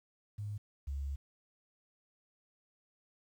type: tone pair in turn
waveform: sine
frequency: 103.83 / 69.54 Hz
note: G#2 / C#2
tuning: 0 / +6 cents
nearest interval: perfect fifth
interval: 694 cents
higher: first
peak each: -37 / -35 dBFS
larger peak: second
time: 0.38-0.58 / 0.87-1.16 s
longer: second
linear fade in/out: 10 ms
effects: 11-bit